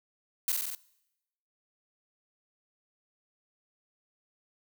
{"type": "noise with echo", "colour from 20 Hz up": "blue", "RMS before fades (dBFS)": -28, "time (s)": [0.48, 0.52], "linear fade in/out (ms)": 2, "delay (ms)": 46, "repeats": 5, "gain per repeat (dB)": -2, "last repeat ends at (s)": 0.75, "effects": ["noise-tail reverb RT60 0.9 s tail -22 dB re dry"]}